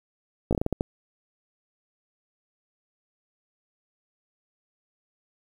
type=slowing click train; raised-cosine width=2 ms; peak=-11 dBFS; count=8; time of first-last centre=0.51-0.809 s; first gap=17 ms; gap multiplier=1.3; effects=8-bit